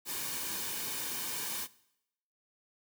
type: noise with comb filter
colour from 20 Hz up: white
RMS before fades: -37 dBFS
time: 0.05-1.68 s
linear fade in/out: 50 ms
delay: 1.5 ms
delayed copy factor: -0.55
effects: noise-tail reverb RT60 0.8 s tail -20 dB re dry